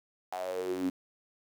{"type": "tone with high-pass filter sweep", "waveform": "sawtooth", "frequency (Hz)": 92.5, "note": "F#2", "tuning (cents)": 0, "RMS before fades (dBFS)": -34, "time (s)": [0.32, 0.9], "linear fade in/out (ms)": 5, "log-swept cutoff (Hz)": [770, 250], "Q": 10, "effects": ["10-bit"]}